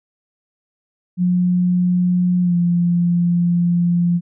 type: tone with pitch glide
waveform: sine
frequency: 179.2 to 173.6 Hz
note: F3 to F3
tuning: +45 to -10 cents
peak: -13 dBFS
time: 1.17-4.21 s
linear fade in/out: 50 ms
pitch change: -55 cents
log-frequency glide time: 2.42-2.55 s
effects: none